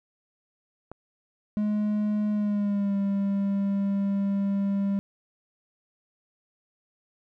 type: click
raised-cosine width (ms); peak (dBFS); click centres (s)
1; -25; 0.916
type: tone with pitch glide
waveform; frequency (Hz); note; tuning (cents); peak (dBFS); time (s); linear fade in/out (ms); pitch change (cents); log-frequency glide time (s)
triangle; 210 to 198.44; G#3 to G3; +19 to +21; -21; 1.57-4.99; 0; -98; 2.31-2.96
effects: none